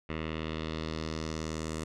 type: tone with low-pass filter sweep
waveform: 10% pulse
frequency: 79.2 Hz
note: D#2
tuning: 31 cents sharp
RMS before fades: -36 dBFS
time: 0.09-1.84 s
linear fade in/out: 5 ms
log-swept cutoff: 2500 to 8300 Hz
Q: 2.1
effects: none